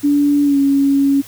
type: tone with pitch glide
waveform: sine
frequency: 288.3 to 277.7 Hz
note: D4 to C#4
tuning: -32 to +3 cents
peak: -10 dBFS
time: 0.03-1.22 s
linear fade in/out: 20 ms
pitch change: -65 cents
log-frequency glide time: 0.44-0.58 s
effects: added 106 Hz sine -44 dBFS peak until 1.27 s + white hiss -39 dBFS RMS until 1.27 s